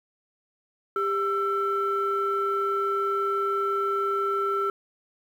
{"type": "tone pair together", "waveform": "sine", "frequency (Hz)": [397.5, 1337], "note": ["G4", "E6"], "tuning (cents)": [24, 24], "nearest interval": "octave + major sixth", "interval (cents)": 2100, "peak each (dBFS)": [-26, -24], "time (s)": [0.96, 4.7], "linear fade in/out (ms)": 2, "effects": ["tanh soft clip ceiling -17 dBFS", "9-bit"]}